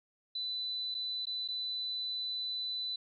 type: tone with dropouts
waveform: sine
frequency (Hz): 3995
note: B7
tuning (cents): +19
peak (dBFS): -34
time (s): 0.35-2.96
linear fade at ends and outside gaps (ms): 5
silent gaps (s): 0.944-0.948 / 1.255-1.268 / 1.478-1.485
effects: none